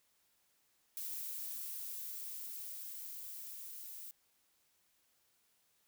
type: noise with level ramp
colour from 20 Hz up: violet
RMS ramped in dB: -42 to -49 dBFS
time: 0.97-4.11 s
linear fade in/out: 0 ms
effects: white hiss -75 dBFS RMS until 5.87 s